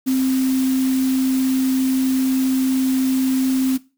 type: tone in noise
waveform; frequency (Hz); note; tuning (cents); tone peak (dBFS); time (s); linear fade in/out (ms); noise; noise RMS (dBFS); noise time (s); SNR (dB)
sine; 261.6; C4; 0; -15; 0.06-3.78; 20; white; -32; 0.06-3.78; +14
effects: noise-tail reverb RT60 0.3 s tail -18 dB re dry